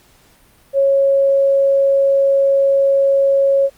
sine tone, 550 Hz, C#5, 14 cents flat, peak -10 dBFS, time 0.73-3.7 s, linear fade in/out 50 ms, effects pink hiss -51 dBFS RMS until 3.77 s + Opus 48 kbps

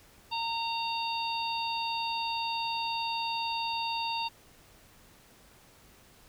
harmonic tone, 920 Hz, A#5, 23 cents flat, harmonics 1 / 3 / 4 / 5, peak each -32 / -37 / -38 / -39 dBFS, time 0.31-4.29 s, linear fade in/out 20 ms, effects pink hiss -58 dBFS RMS until 6.28 s

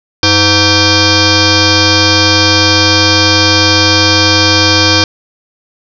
sine tone with frequency modulation, 2383 Hz, D7, 25 cents sharp, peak -5 dBFS, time 0.23-5.04 s, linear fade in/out 2 ms, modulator 413 Hz, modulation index 7.2, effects none

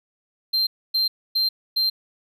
triangle tone bursts, 4154 Hz, C8, 13 cents flat, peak -17 dBFS, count 4, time 0.53-1.9 s, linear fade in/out 10 ms, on 140 ms, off 270 ms, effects none

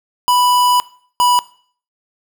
square tone pair in turn, 987.8 / 982.2 Hz, B5 / B5, 0 / -10 cents, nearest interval unison, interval 10 cents, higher first, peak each -11 dBFS, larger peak neither, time 0.28-0.8 / 1.2-1.39 s, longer first, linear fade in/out 0 ms, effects noise-tail reverb RT60 0.5 s tail -19 dB re dry

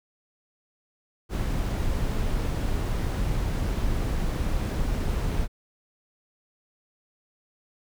brown noise, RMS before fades -26 dBFS, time 1.29-5.48 s, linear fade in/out 50 ms, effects none

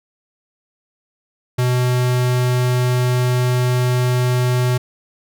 square tone, 124.9 Hz, B2, 20 cents sharp, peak -15 dBFS, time 1.58-4.78 s, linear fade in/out 10 ms, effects none

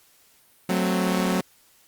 sawtooth chord, F# diminished, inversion none, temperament equal with one note detuned, 185 / 222.2 / 261.6 Hz, F#3 / A3 / C4, 0 / +17 / 0 cents, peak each -19 / -24 / -24 dBFS, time 0.69-1.41 s, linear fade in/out 5 ms, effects white hiss -58 dBFS RMS until 1.87 s + Opus 48 kbps

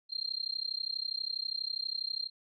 sine tone with amplitude modulation, 4186 Hz, C8, in tune, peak -29 dBFS, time 0.09-2.3 s, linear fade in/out 50 ms, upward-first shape sine, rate 32.3 Hz, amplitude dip 100%, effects none

